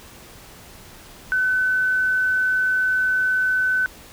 sine tone, 1512 Hz, F#6, 37 cents sharp, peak -17 dBFS, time 1.32-3.86 s, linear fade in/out 0 ms, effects pink hiss -44 dBFS RMS until 4.12 s

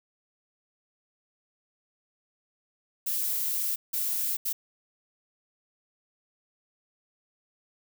violet noise bursts at uneven times, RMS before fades -29 dBFS, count 3, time 3.06-3.76 / 3.93-4.37 / 4.45-4.53 s, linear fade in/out 10 ms, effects none

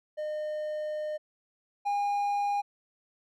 triangle tone pair in turn, 609 / 812.9 Hz, D#5 / G#5, -37 / -37 cents, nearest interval perfect fourth, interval 500 cents, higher second, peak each -29 / -24 dBFS, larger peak second, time 0.17-1.18 / 1.85-2.62 s, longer first, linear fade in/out 20 ms, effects none

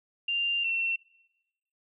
sine tone pair in turn, 2790 / 2709 Hz, F7 / E7, -2 / +47 cents, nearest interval minor second, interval 51 cents, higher first, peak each -26 dBFS, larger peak neither, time 0.28-0.64 / 0.64-0.96 s, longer first, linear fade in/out 5 ms, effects noise-tail reverb RT60 1.0 s tail -22 dB re dry

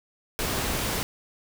pink noise, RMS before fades -28 dBFS, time 0.39-1.03 s, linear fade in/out 0 ms, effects none

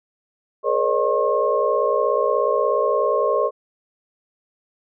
sine tone cluster, 424.9 / 481.3 / 552 / 609 / 1079 Hz, G#4 / B4 / C#5 / D#5 / C#6, +40 / -45 / -7 / -37 / -47 cents, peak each -23 dBFS, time 0.63-3.51 s, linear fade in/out 50 ms, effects none

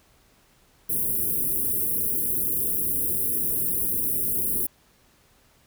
white band-stop noise, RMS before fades -25 dBFS, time 0.89-4.67 s, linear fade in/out 10 ms, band 460 to 10000 Hz, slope 48 dB/octave, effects pink hiss -60 dBFS RMS until 5.66 s

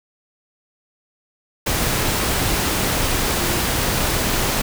sine tone in noise, 349.2 Hz, F4, in tune, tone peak -29 dBFS, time 3.4-3.64 s, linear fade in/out 10 ms, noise pink, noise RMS -20 dBFS, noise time 1.66-4.62 s, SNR -12 dB, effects none

